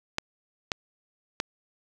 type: clicks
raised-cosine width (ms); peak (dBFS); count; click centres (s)
0.2; -9; 3; 0.184 / 0.718 / 1.401
effects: none